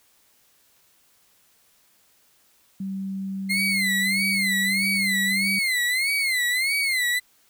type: tone with pitch glide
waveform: sine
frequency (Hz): 193.2 to 194.66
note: G3 to G3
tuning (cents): -25 to -12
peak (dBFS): -27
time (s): 2.8-5.59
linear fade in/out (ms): 5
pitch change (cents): +13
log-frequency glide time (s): 3.21-5.28
type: tone with vibrato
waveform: 35% pulse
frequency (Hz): 2094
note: C7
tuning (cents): +1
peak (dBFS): -19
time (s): 3.49-7.2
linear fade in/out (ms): 20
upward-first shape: sine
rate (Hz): 1.6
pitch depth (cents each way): 140
effects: white hiss -61 dBFS RMS until 7.49 s